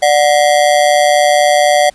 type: ring-modulated tone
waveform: square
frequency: 663 Hz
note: E5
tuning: 10 cents sharp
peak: -5 dBFS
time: 0.02-1.9 s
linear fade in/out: 10 ms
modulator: 72 Hz
effects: pink hiss -46 dBFS RMS until 1.94 s + resampled to 24000 Hz